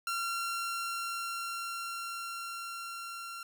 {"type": "tone with level ramp", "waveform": "sawtooth", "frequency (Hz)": 1371, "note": "F6", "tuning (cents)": -32, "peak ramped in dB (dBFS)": [-28, -37], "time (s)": [0.07, 3.43], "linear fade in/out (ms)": 2, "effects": []}